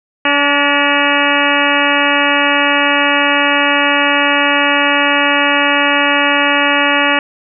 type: harmonic tone with a mistuned harmonic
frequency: 287.1 Hz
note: D4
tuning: 39 cents flat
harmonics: 1 / 2 / 3 / 4 / 5 / 6 / 7 / 8 / 9 / 10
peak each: -19 / -19 / -19 / -19 / -19 / -19 / -19 / -19 / -19 / -19 dBFS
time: 0.25-7.19 s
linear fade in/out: 2 ms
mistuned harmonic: 7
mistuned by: -77 cents
effects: none